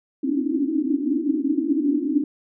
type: band-pass noise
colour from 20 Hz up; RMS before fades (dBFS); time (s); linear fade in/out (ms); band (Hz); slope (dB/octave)
white; -22; 0.23-2.24; 5; 260 to 320; 96
effects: none